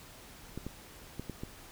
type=clicks; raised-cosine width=3 ms; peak=-25 dBFS; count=5; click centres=0.576 / 0.666 / 1.196 / 1.297 / 1.435 s; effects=pink hiss -52 dBFS RMS until 1.71 s